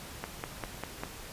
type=click train; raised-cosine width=0.5 ms; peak=-19 dBFS; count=5; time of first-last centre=0.24-1.035 s; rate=5.03 Hz; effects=pink hiss -45 dBFS RMS until 1.32 s + resampled to 32000 Hz